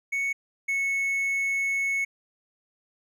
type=tone pair in turn; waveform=triangle; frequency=2217 / 2202 Hz; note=C#7 / C#7; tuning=0 / -12 cents; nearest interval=unison; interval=12 cents; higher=first; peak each=-23 / -22 dBFS; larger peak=second; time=0.12-0.33 / 0.68-2.05 s; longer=second; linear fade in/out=10 ms; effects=none